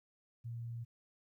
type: tone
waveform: sine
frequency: 117.1 Hz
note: A#2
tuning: 8 cents sharp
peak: -40 dBFS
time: 0.44-0.85 s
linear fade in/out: 20 ms
effects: 13-bit